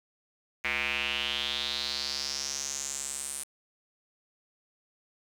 square tone with band-pass filter sweep, 70 Hz, C#2, 18 cents sharp, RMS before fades -33 dBFS, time 0.64-3.44 s, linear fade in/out 10 ms, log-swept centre 2200 to 9400 Hz, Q 4.9, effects 9-bit

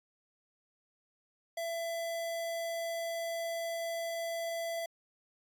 square tone, 669 Hz, E5, 25 cents sharp, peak -35 dBFS, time 1.57-4.86 s, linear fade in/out 5 ms, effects AAC 64 kbps

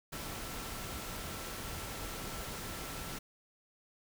sine tone in noise, 1340 Hz, E6, 28 cents sharp, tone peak -53 dBFS, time 0.12-3.19 s, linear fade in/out 10 ms, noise pink, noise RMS -42 dBFS, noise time 0.12-3.19 s, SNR -14 dB, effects none

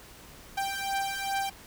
sawtooth beating tone pair, 784 / 786.5 Hz, G5 / G5, 0 / +6 cents, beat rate 2.5 Hz, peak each -29 / -28 dBFS, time 0.57-1.5 s, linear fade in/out 10 ms, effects pink hiss -50 dBFS RMS until 1.66 s

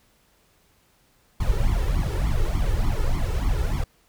brown noise with flanger, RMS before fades -22 dBFS, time 1.4-3.84 s, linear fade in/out 5 ms, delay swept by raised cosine 0.9 to 2.3 ms, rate 3.4 Hz, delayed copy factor +1, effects pink hiss -62 dBFS RMS until 4.08 s

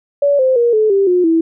sine tone with pitch steps, 570 / 519.7 / 473.8 / 432 / 393.8 / 359.1 / 327.4 Hz, C#5 / C5 / A#4 / A4 / G4 / F4 / E4, +48 / -12 / +28 / -32 / +8 / +48 / -12 cents, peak -9 dBFS, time 0.22-1.41 s, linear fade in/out 5 ms, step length 170 ms, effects none

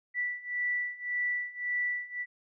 sine beating tone pair, 1964 / 1965.8 Hz, B6 / B6, -10 / -9 cents, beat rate 1.8 Hz, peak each -34 / -32 dBFS, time 0.14-2.26 s, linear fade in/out 50 ms, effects none

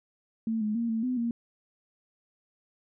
sine tone with pitch steps, 224.1 / 212.5 / 232.9 / 224 / 252.5 / 234.1 Hz, A3 / G#3 / A#3 / A3 / B3 / A#3, +32 / +40 / -1 / +31 / +39 / +8 cents, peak -26 dBFS, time 0.47-1.31 s, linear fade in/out 2 ms, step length 140 ms, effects none

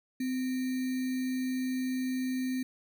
sine tone with sample-and-hold, 256.8 Hz, C4, 32 cents flat, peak -29 dBFS, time 0.2-2.63 s, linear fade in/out 5 ms, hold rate 2100 Hz, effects none

